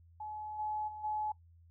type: tone with level steps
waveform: sine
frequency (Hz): 852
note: G#5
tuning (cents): +44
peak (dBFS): -40 / -34 / -43 / -33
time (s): 0.2-1.32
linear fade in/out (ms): 5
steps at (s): 0.58 / 0.87 / 1.03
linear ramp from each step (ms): 20
effects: noise-tail reverb RT60 0.1 s tail -18 dB re dry + added 84 Hz sine -58 dBFS peak until 1.7 s